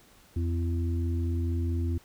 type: harmonic tone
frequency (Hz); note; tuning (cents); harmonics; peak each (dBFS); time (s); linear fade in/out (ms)
84.7; E2; +48; 1 / 3 / 4; -26 / -36 / -38; 0.36-1.98; 5
effects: pink hiss -58 dBFS RMS until 2.04 s